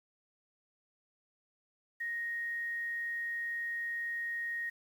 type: tone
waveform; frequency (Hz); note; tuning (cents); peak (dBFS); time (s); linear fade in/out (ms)
sine; 1869; A#6; +4; -34; 2-4.7; 10
effects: 10-bit